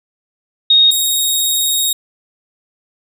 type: tone pair in turn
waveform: sine / 15% pulse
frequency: 3729 / 3753 Hz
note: A#7 / A#7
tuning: 0 / +11 cents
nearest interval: unison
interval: 11 cents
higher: second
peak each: -6 dBFS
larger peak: neither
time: 0.7-0.91 / 0.91-1.93 s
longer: second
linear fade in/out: 5 ms
effects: none